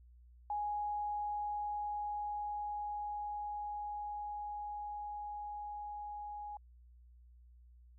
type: tone with level ramp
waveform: sine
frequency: 830.6 Hz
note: G#5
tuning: in tune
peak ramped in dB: -34 to -42 dBFS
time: 0.5-6.57 s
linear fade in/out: 2 ms
effects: added 60 Hz sine -57 dBFS peak until 7.98 s